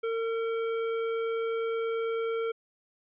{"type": "tone with tanh clipping", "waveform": "sine", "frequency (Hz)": 454.8, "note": "A#4", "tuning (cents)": -43, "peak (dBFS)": -30, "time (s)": [0.03, 2.52], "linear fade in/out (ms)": 10, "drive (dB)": 16, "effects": ["resampled to 8000 Hz"]}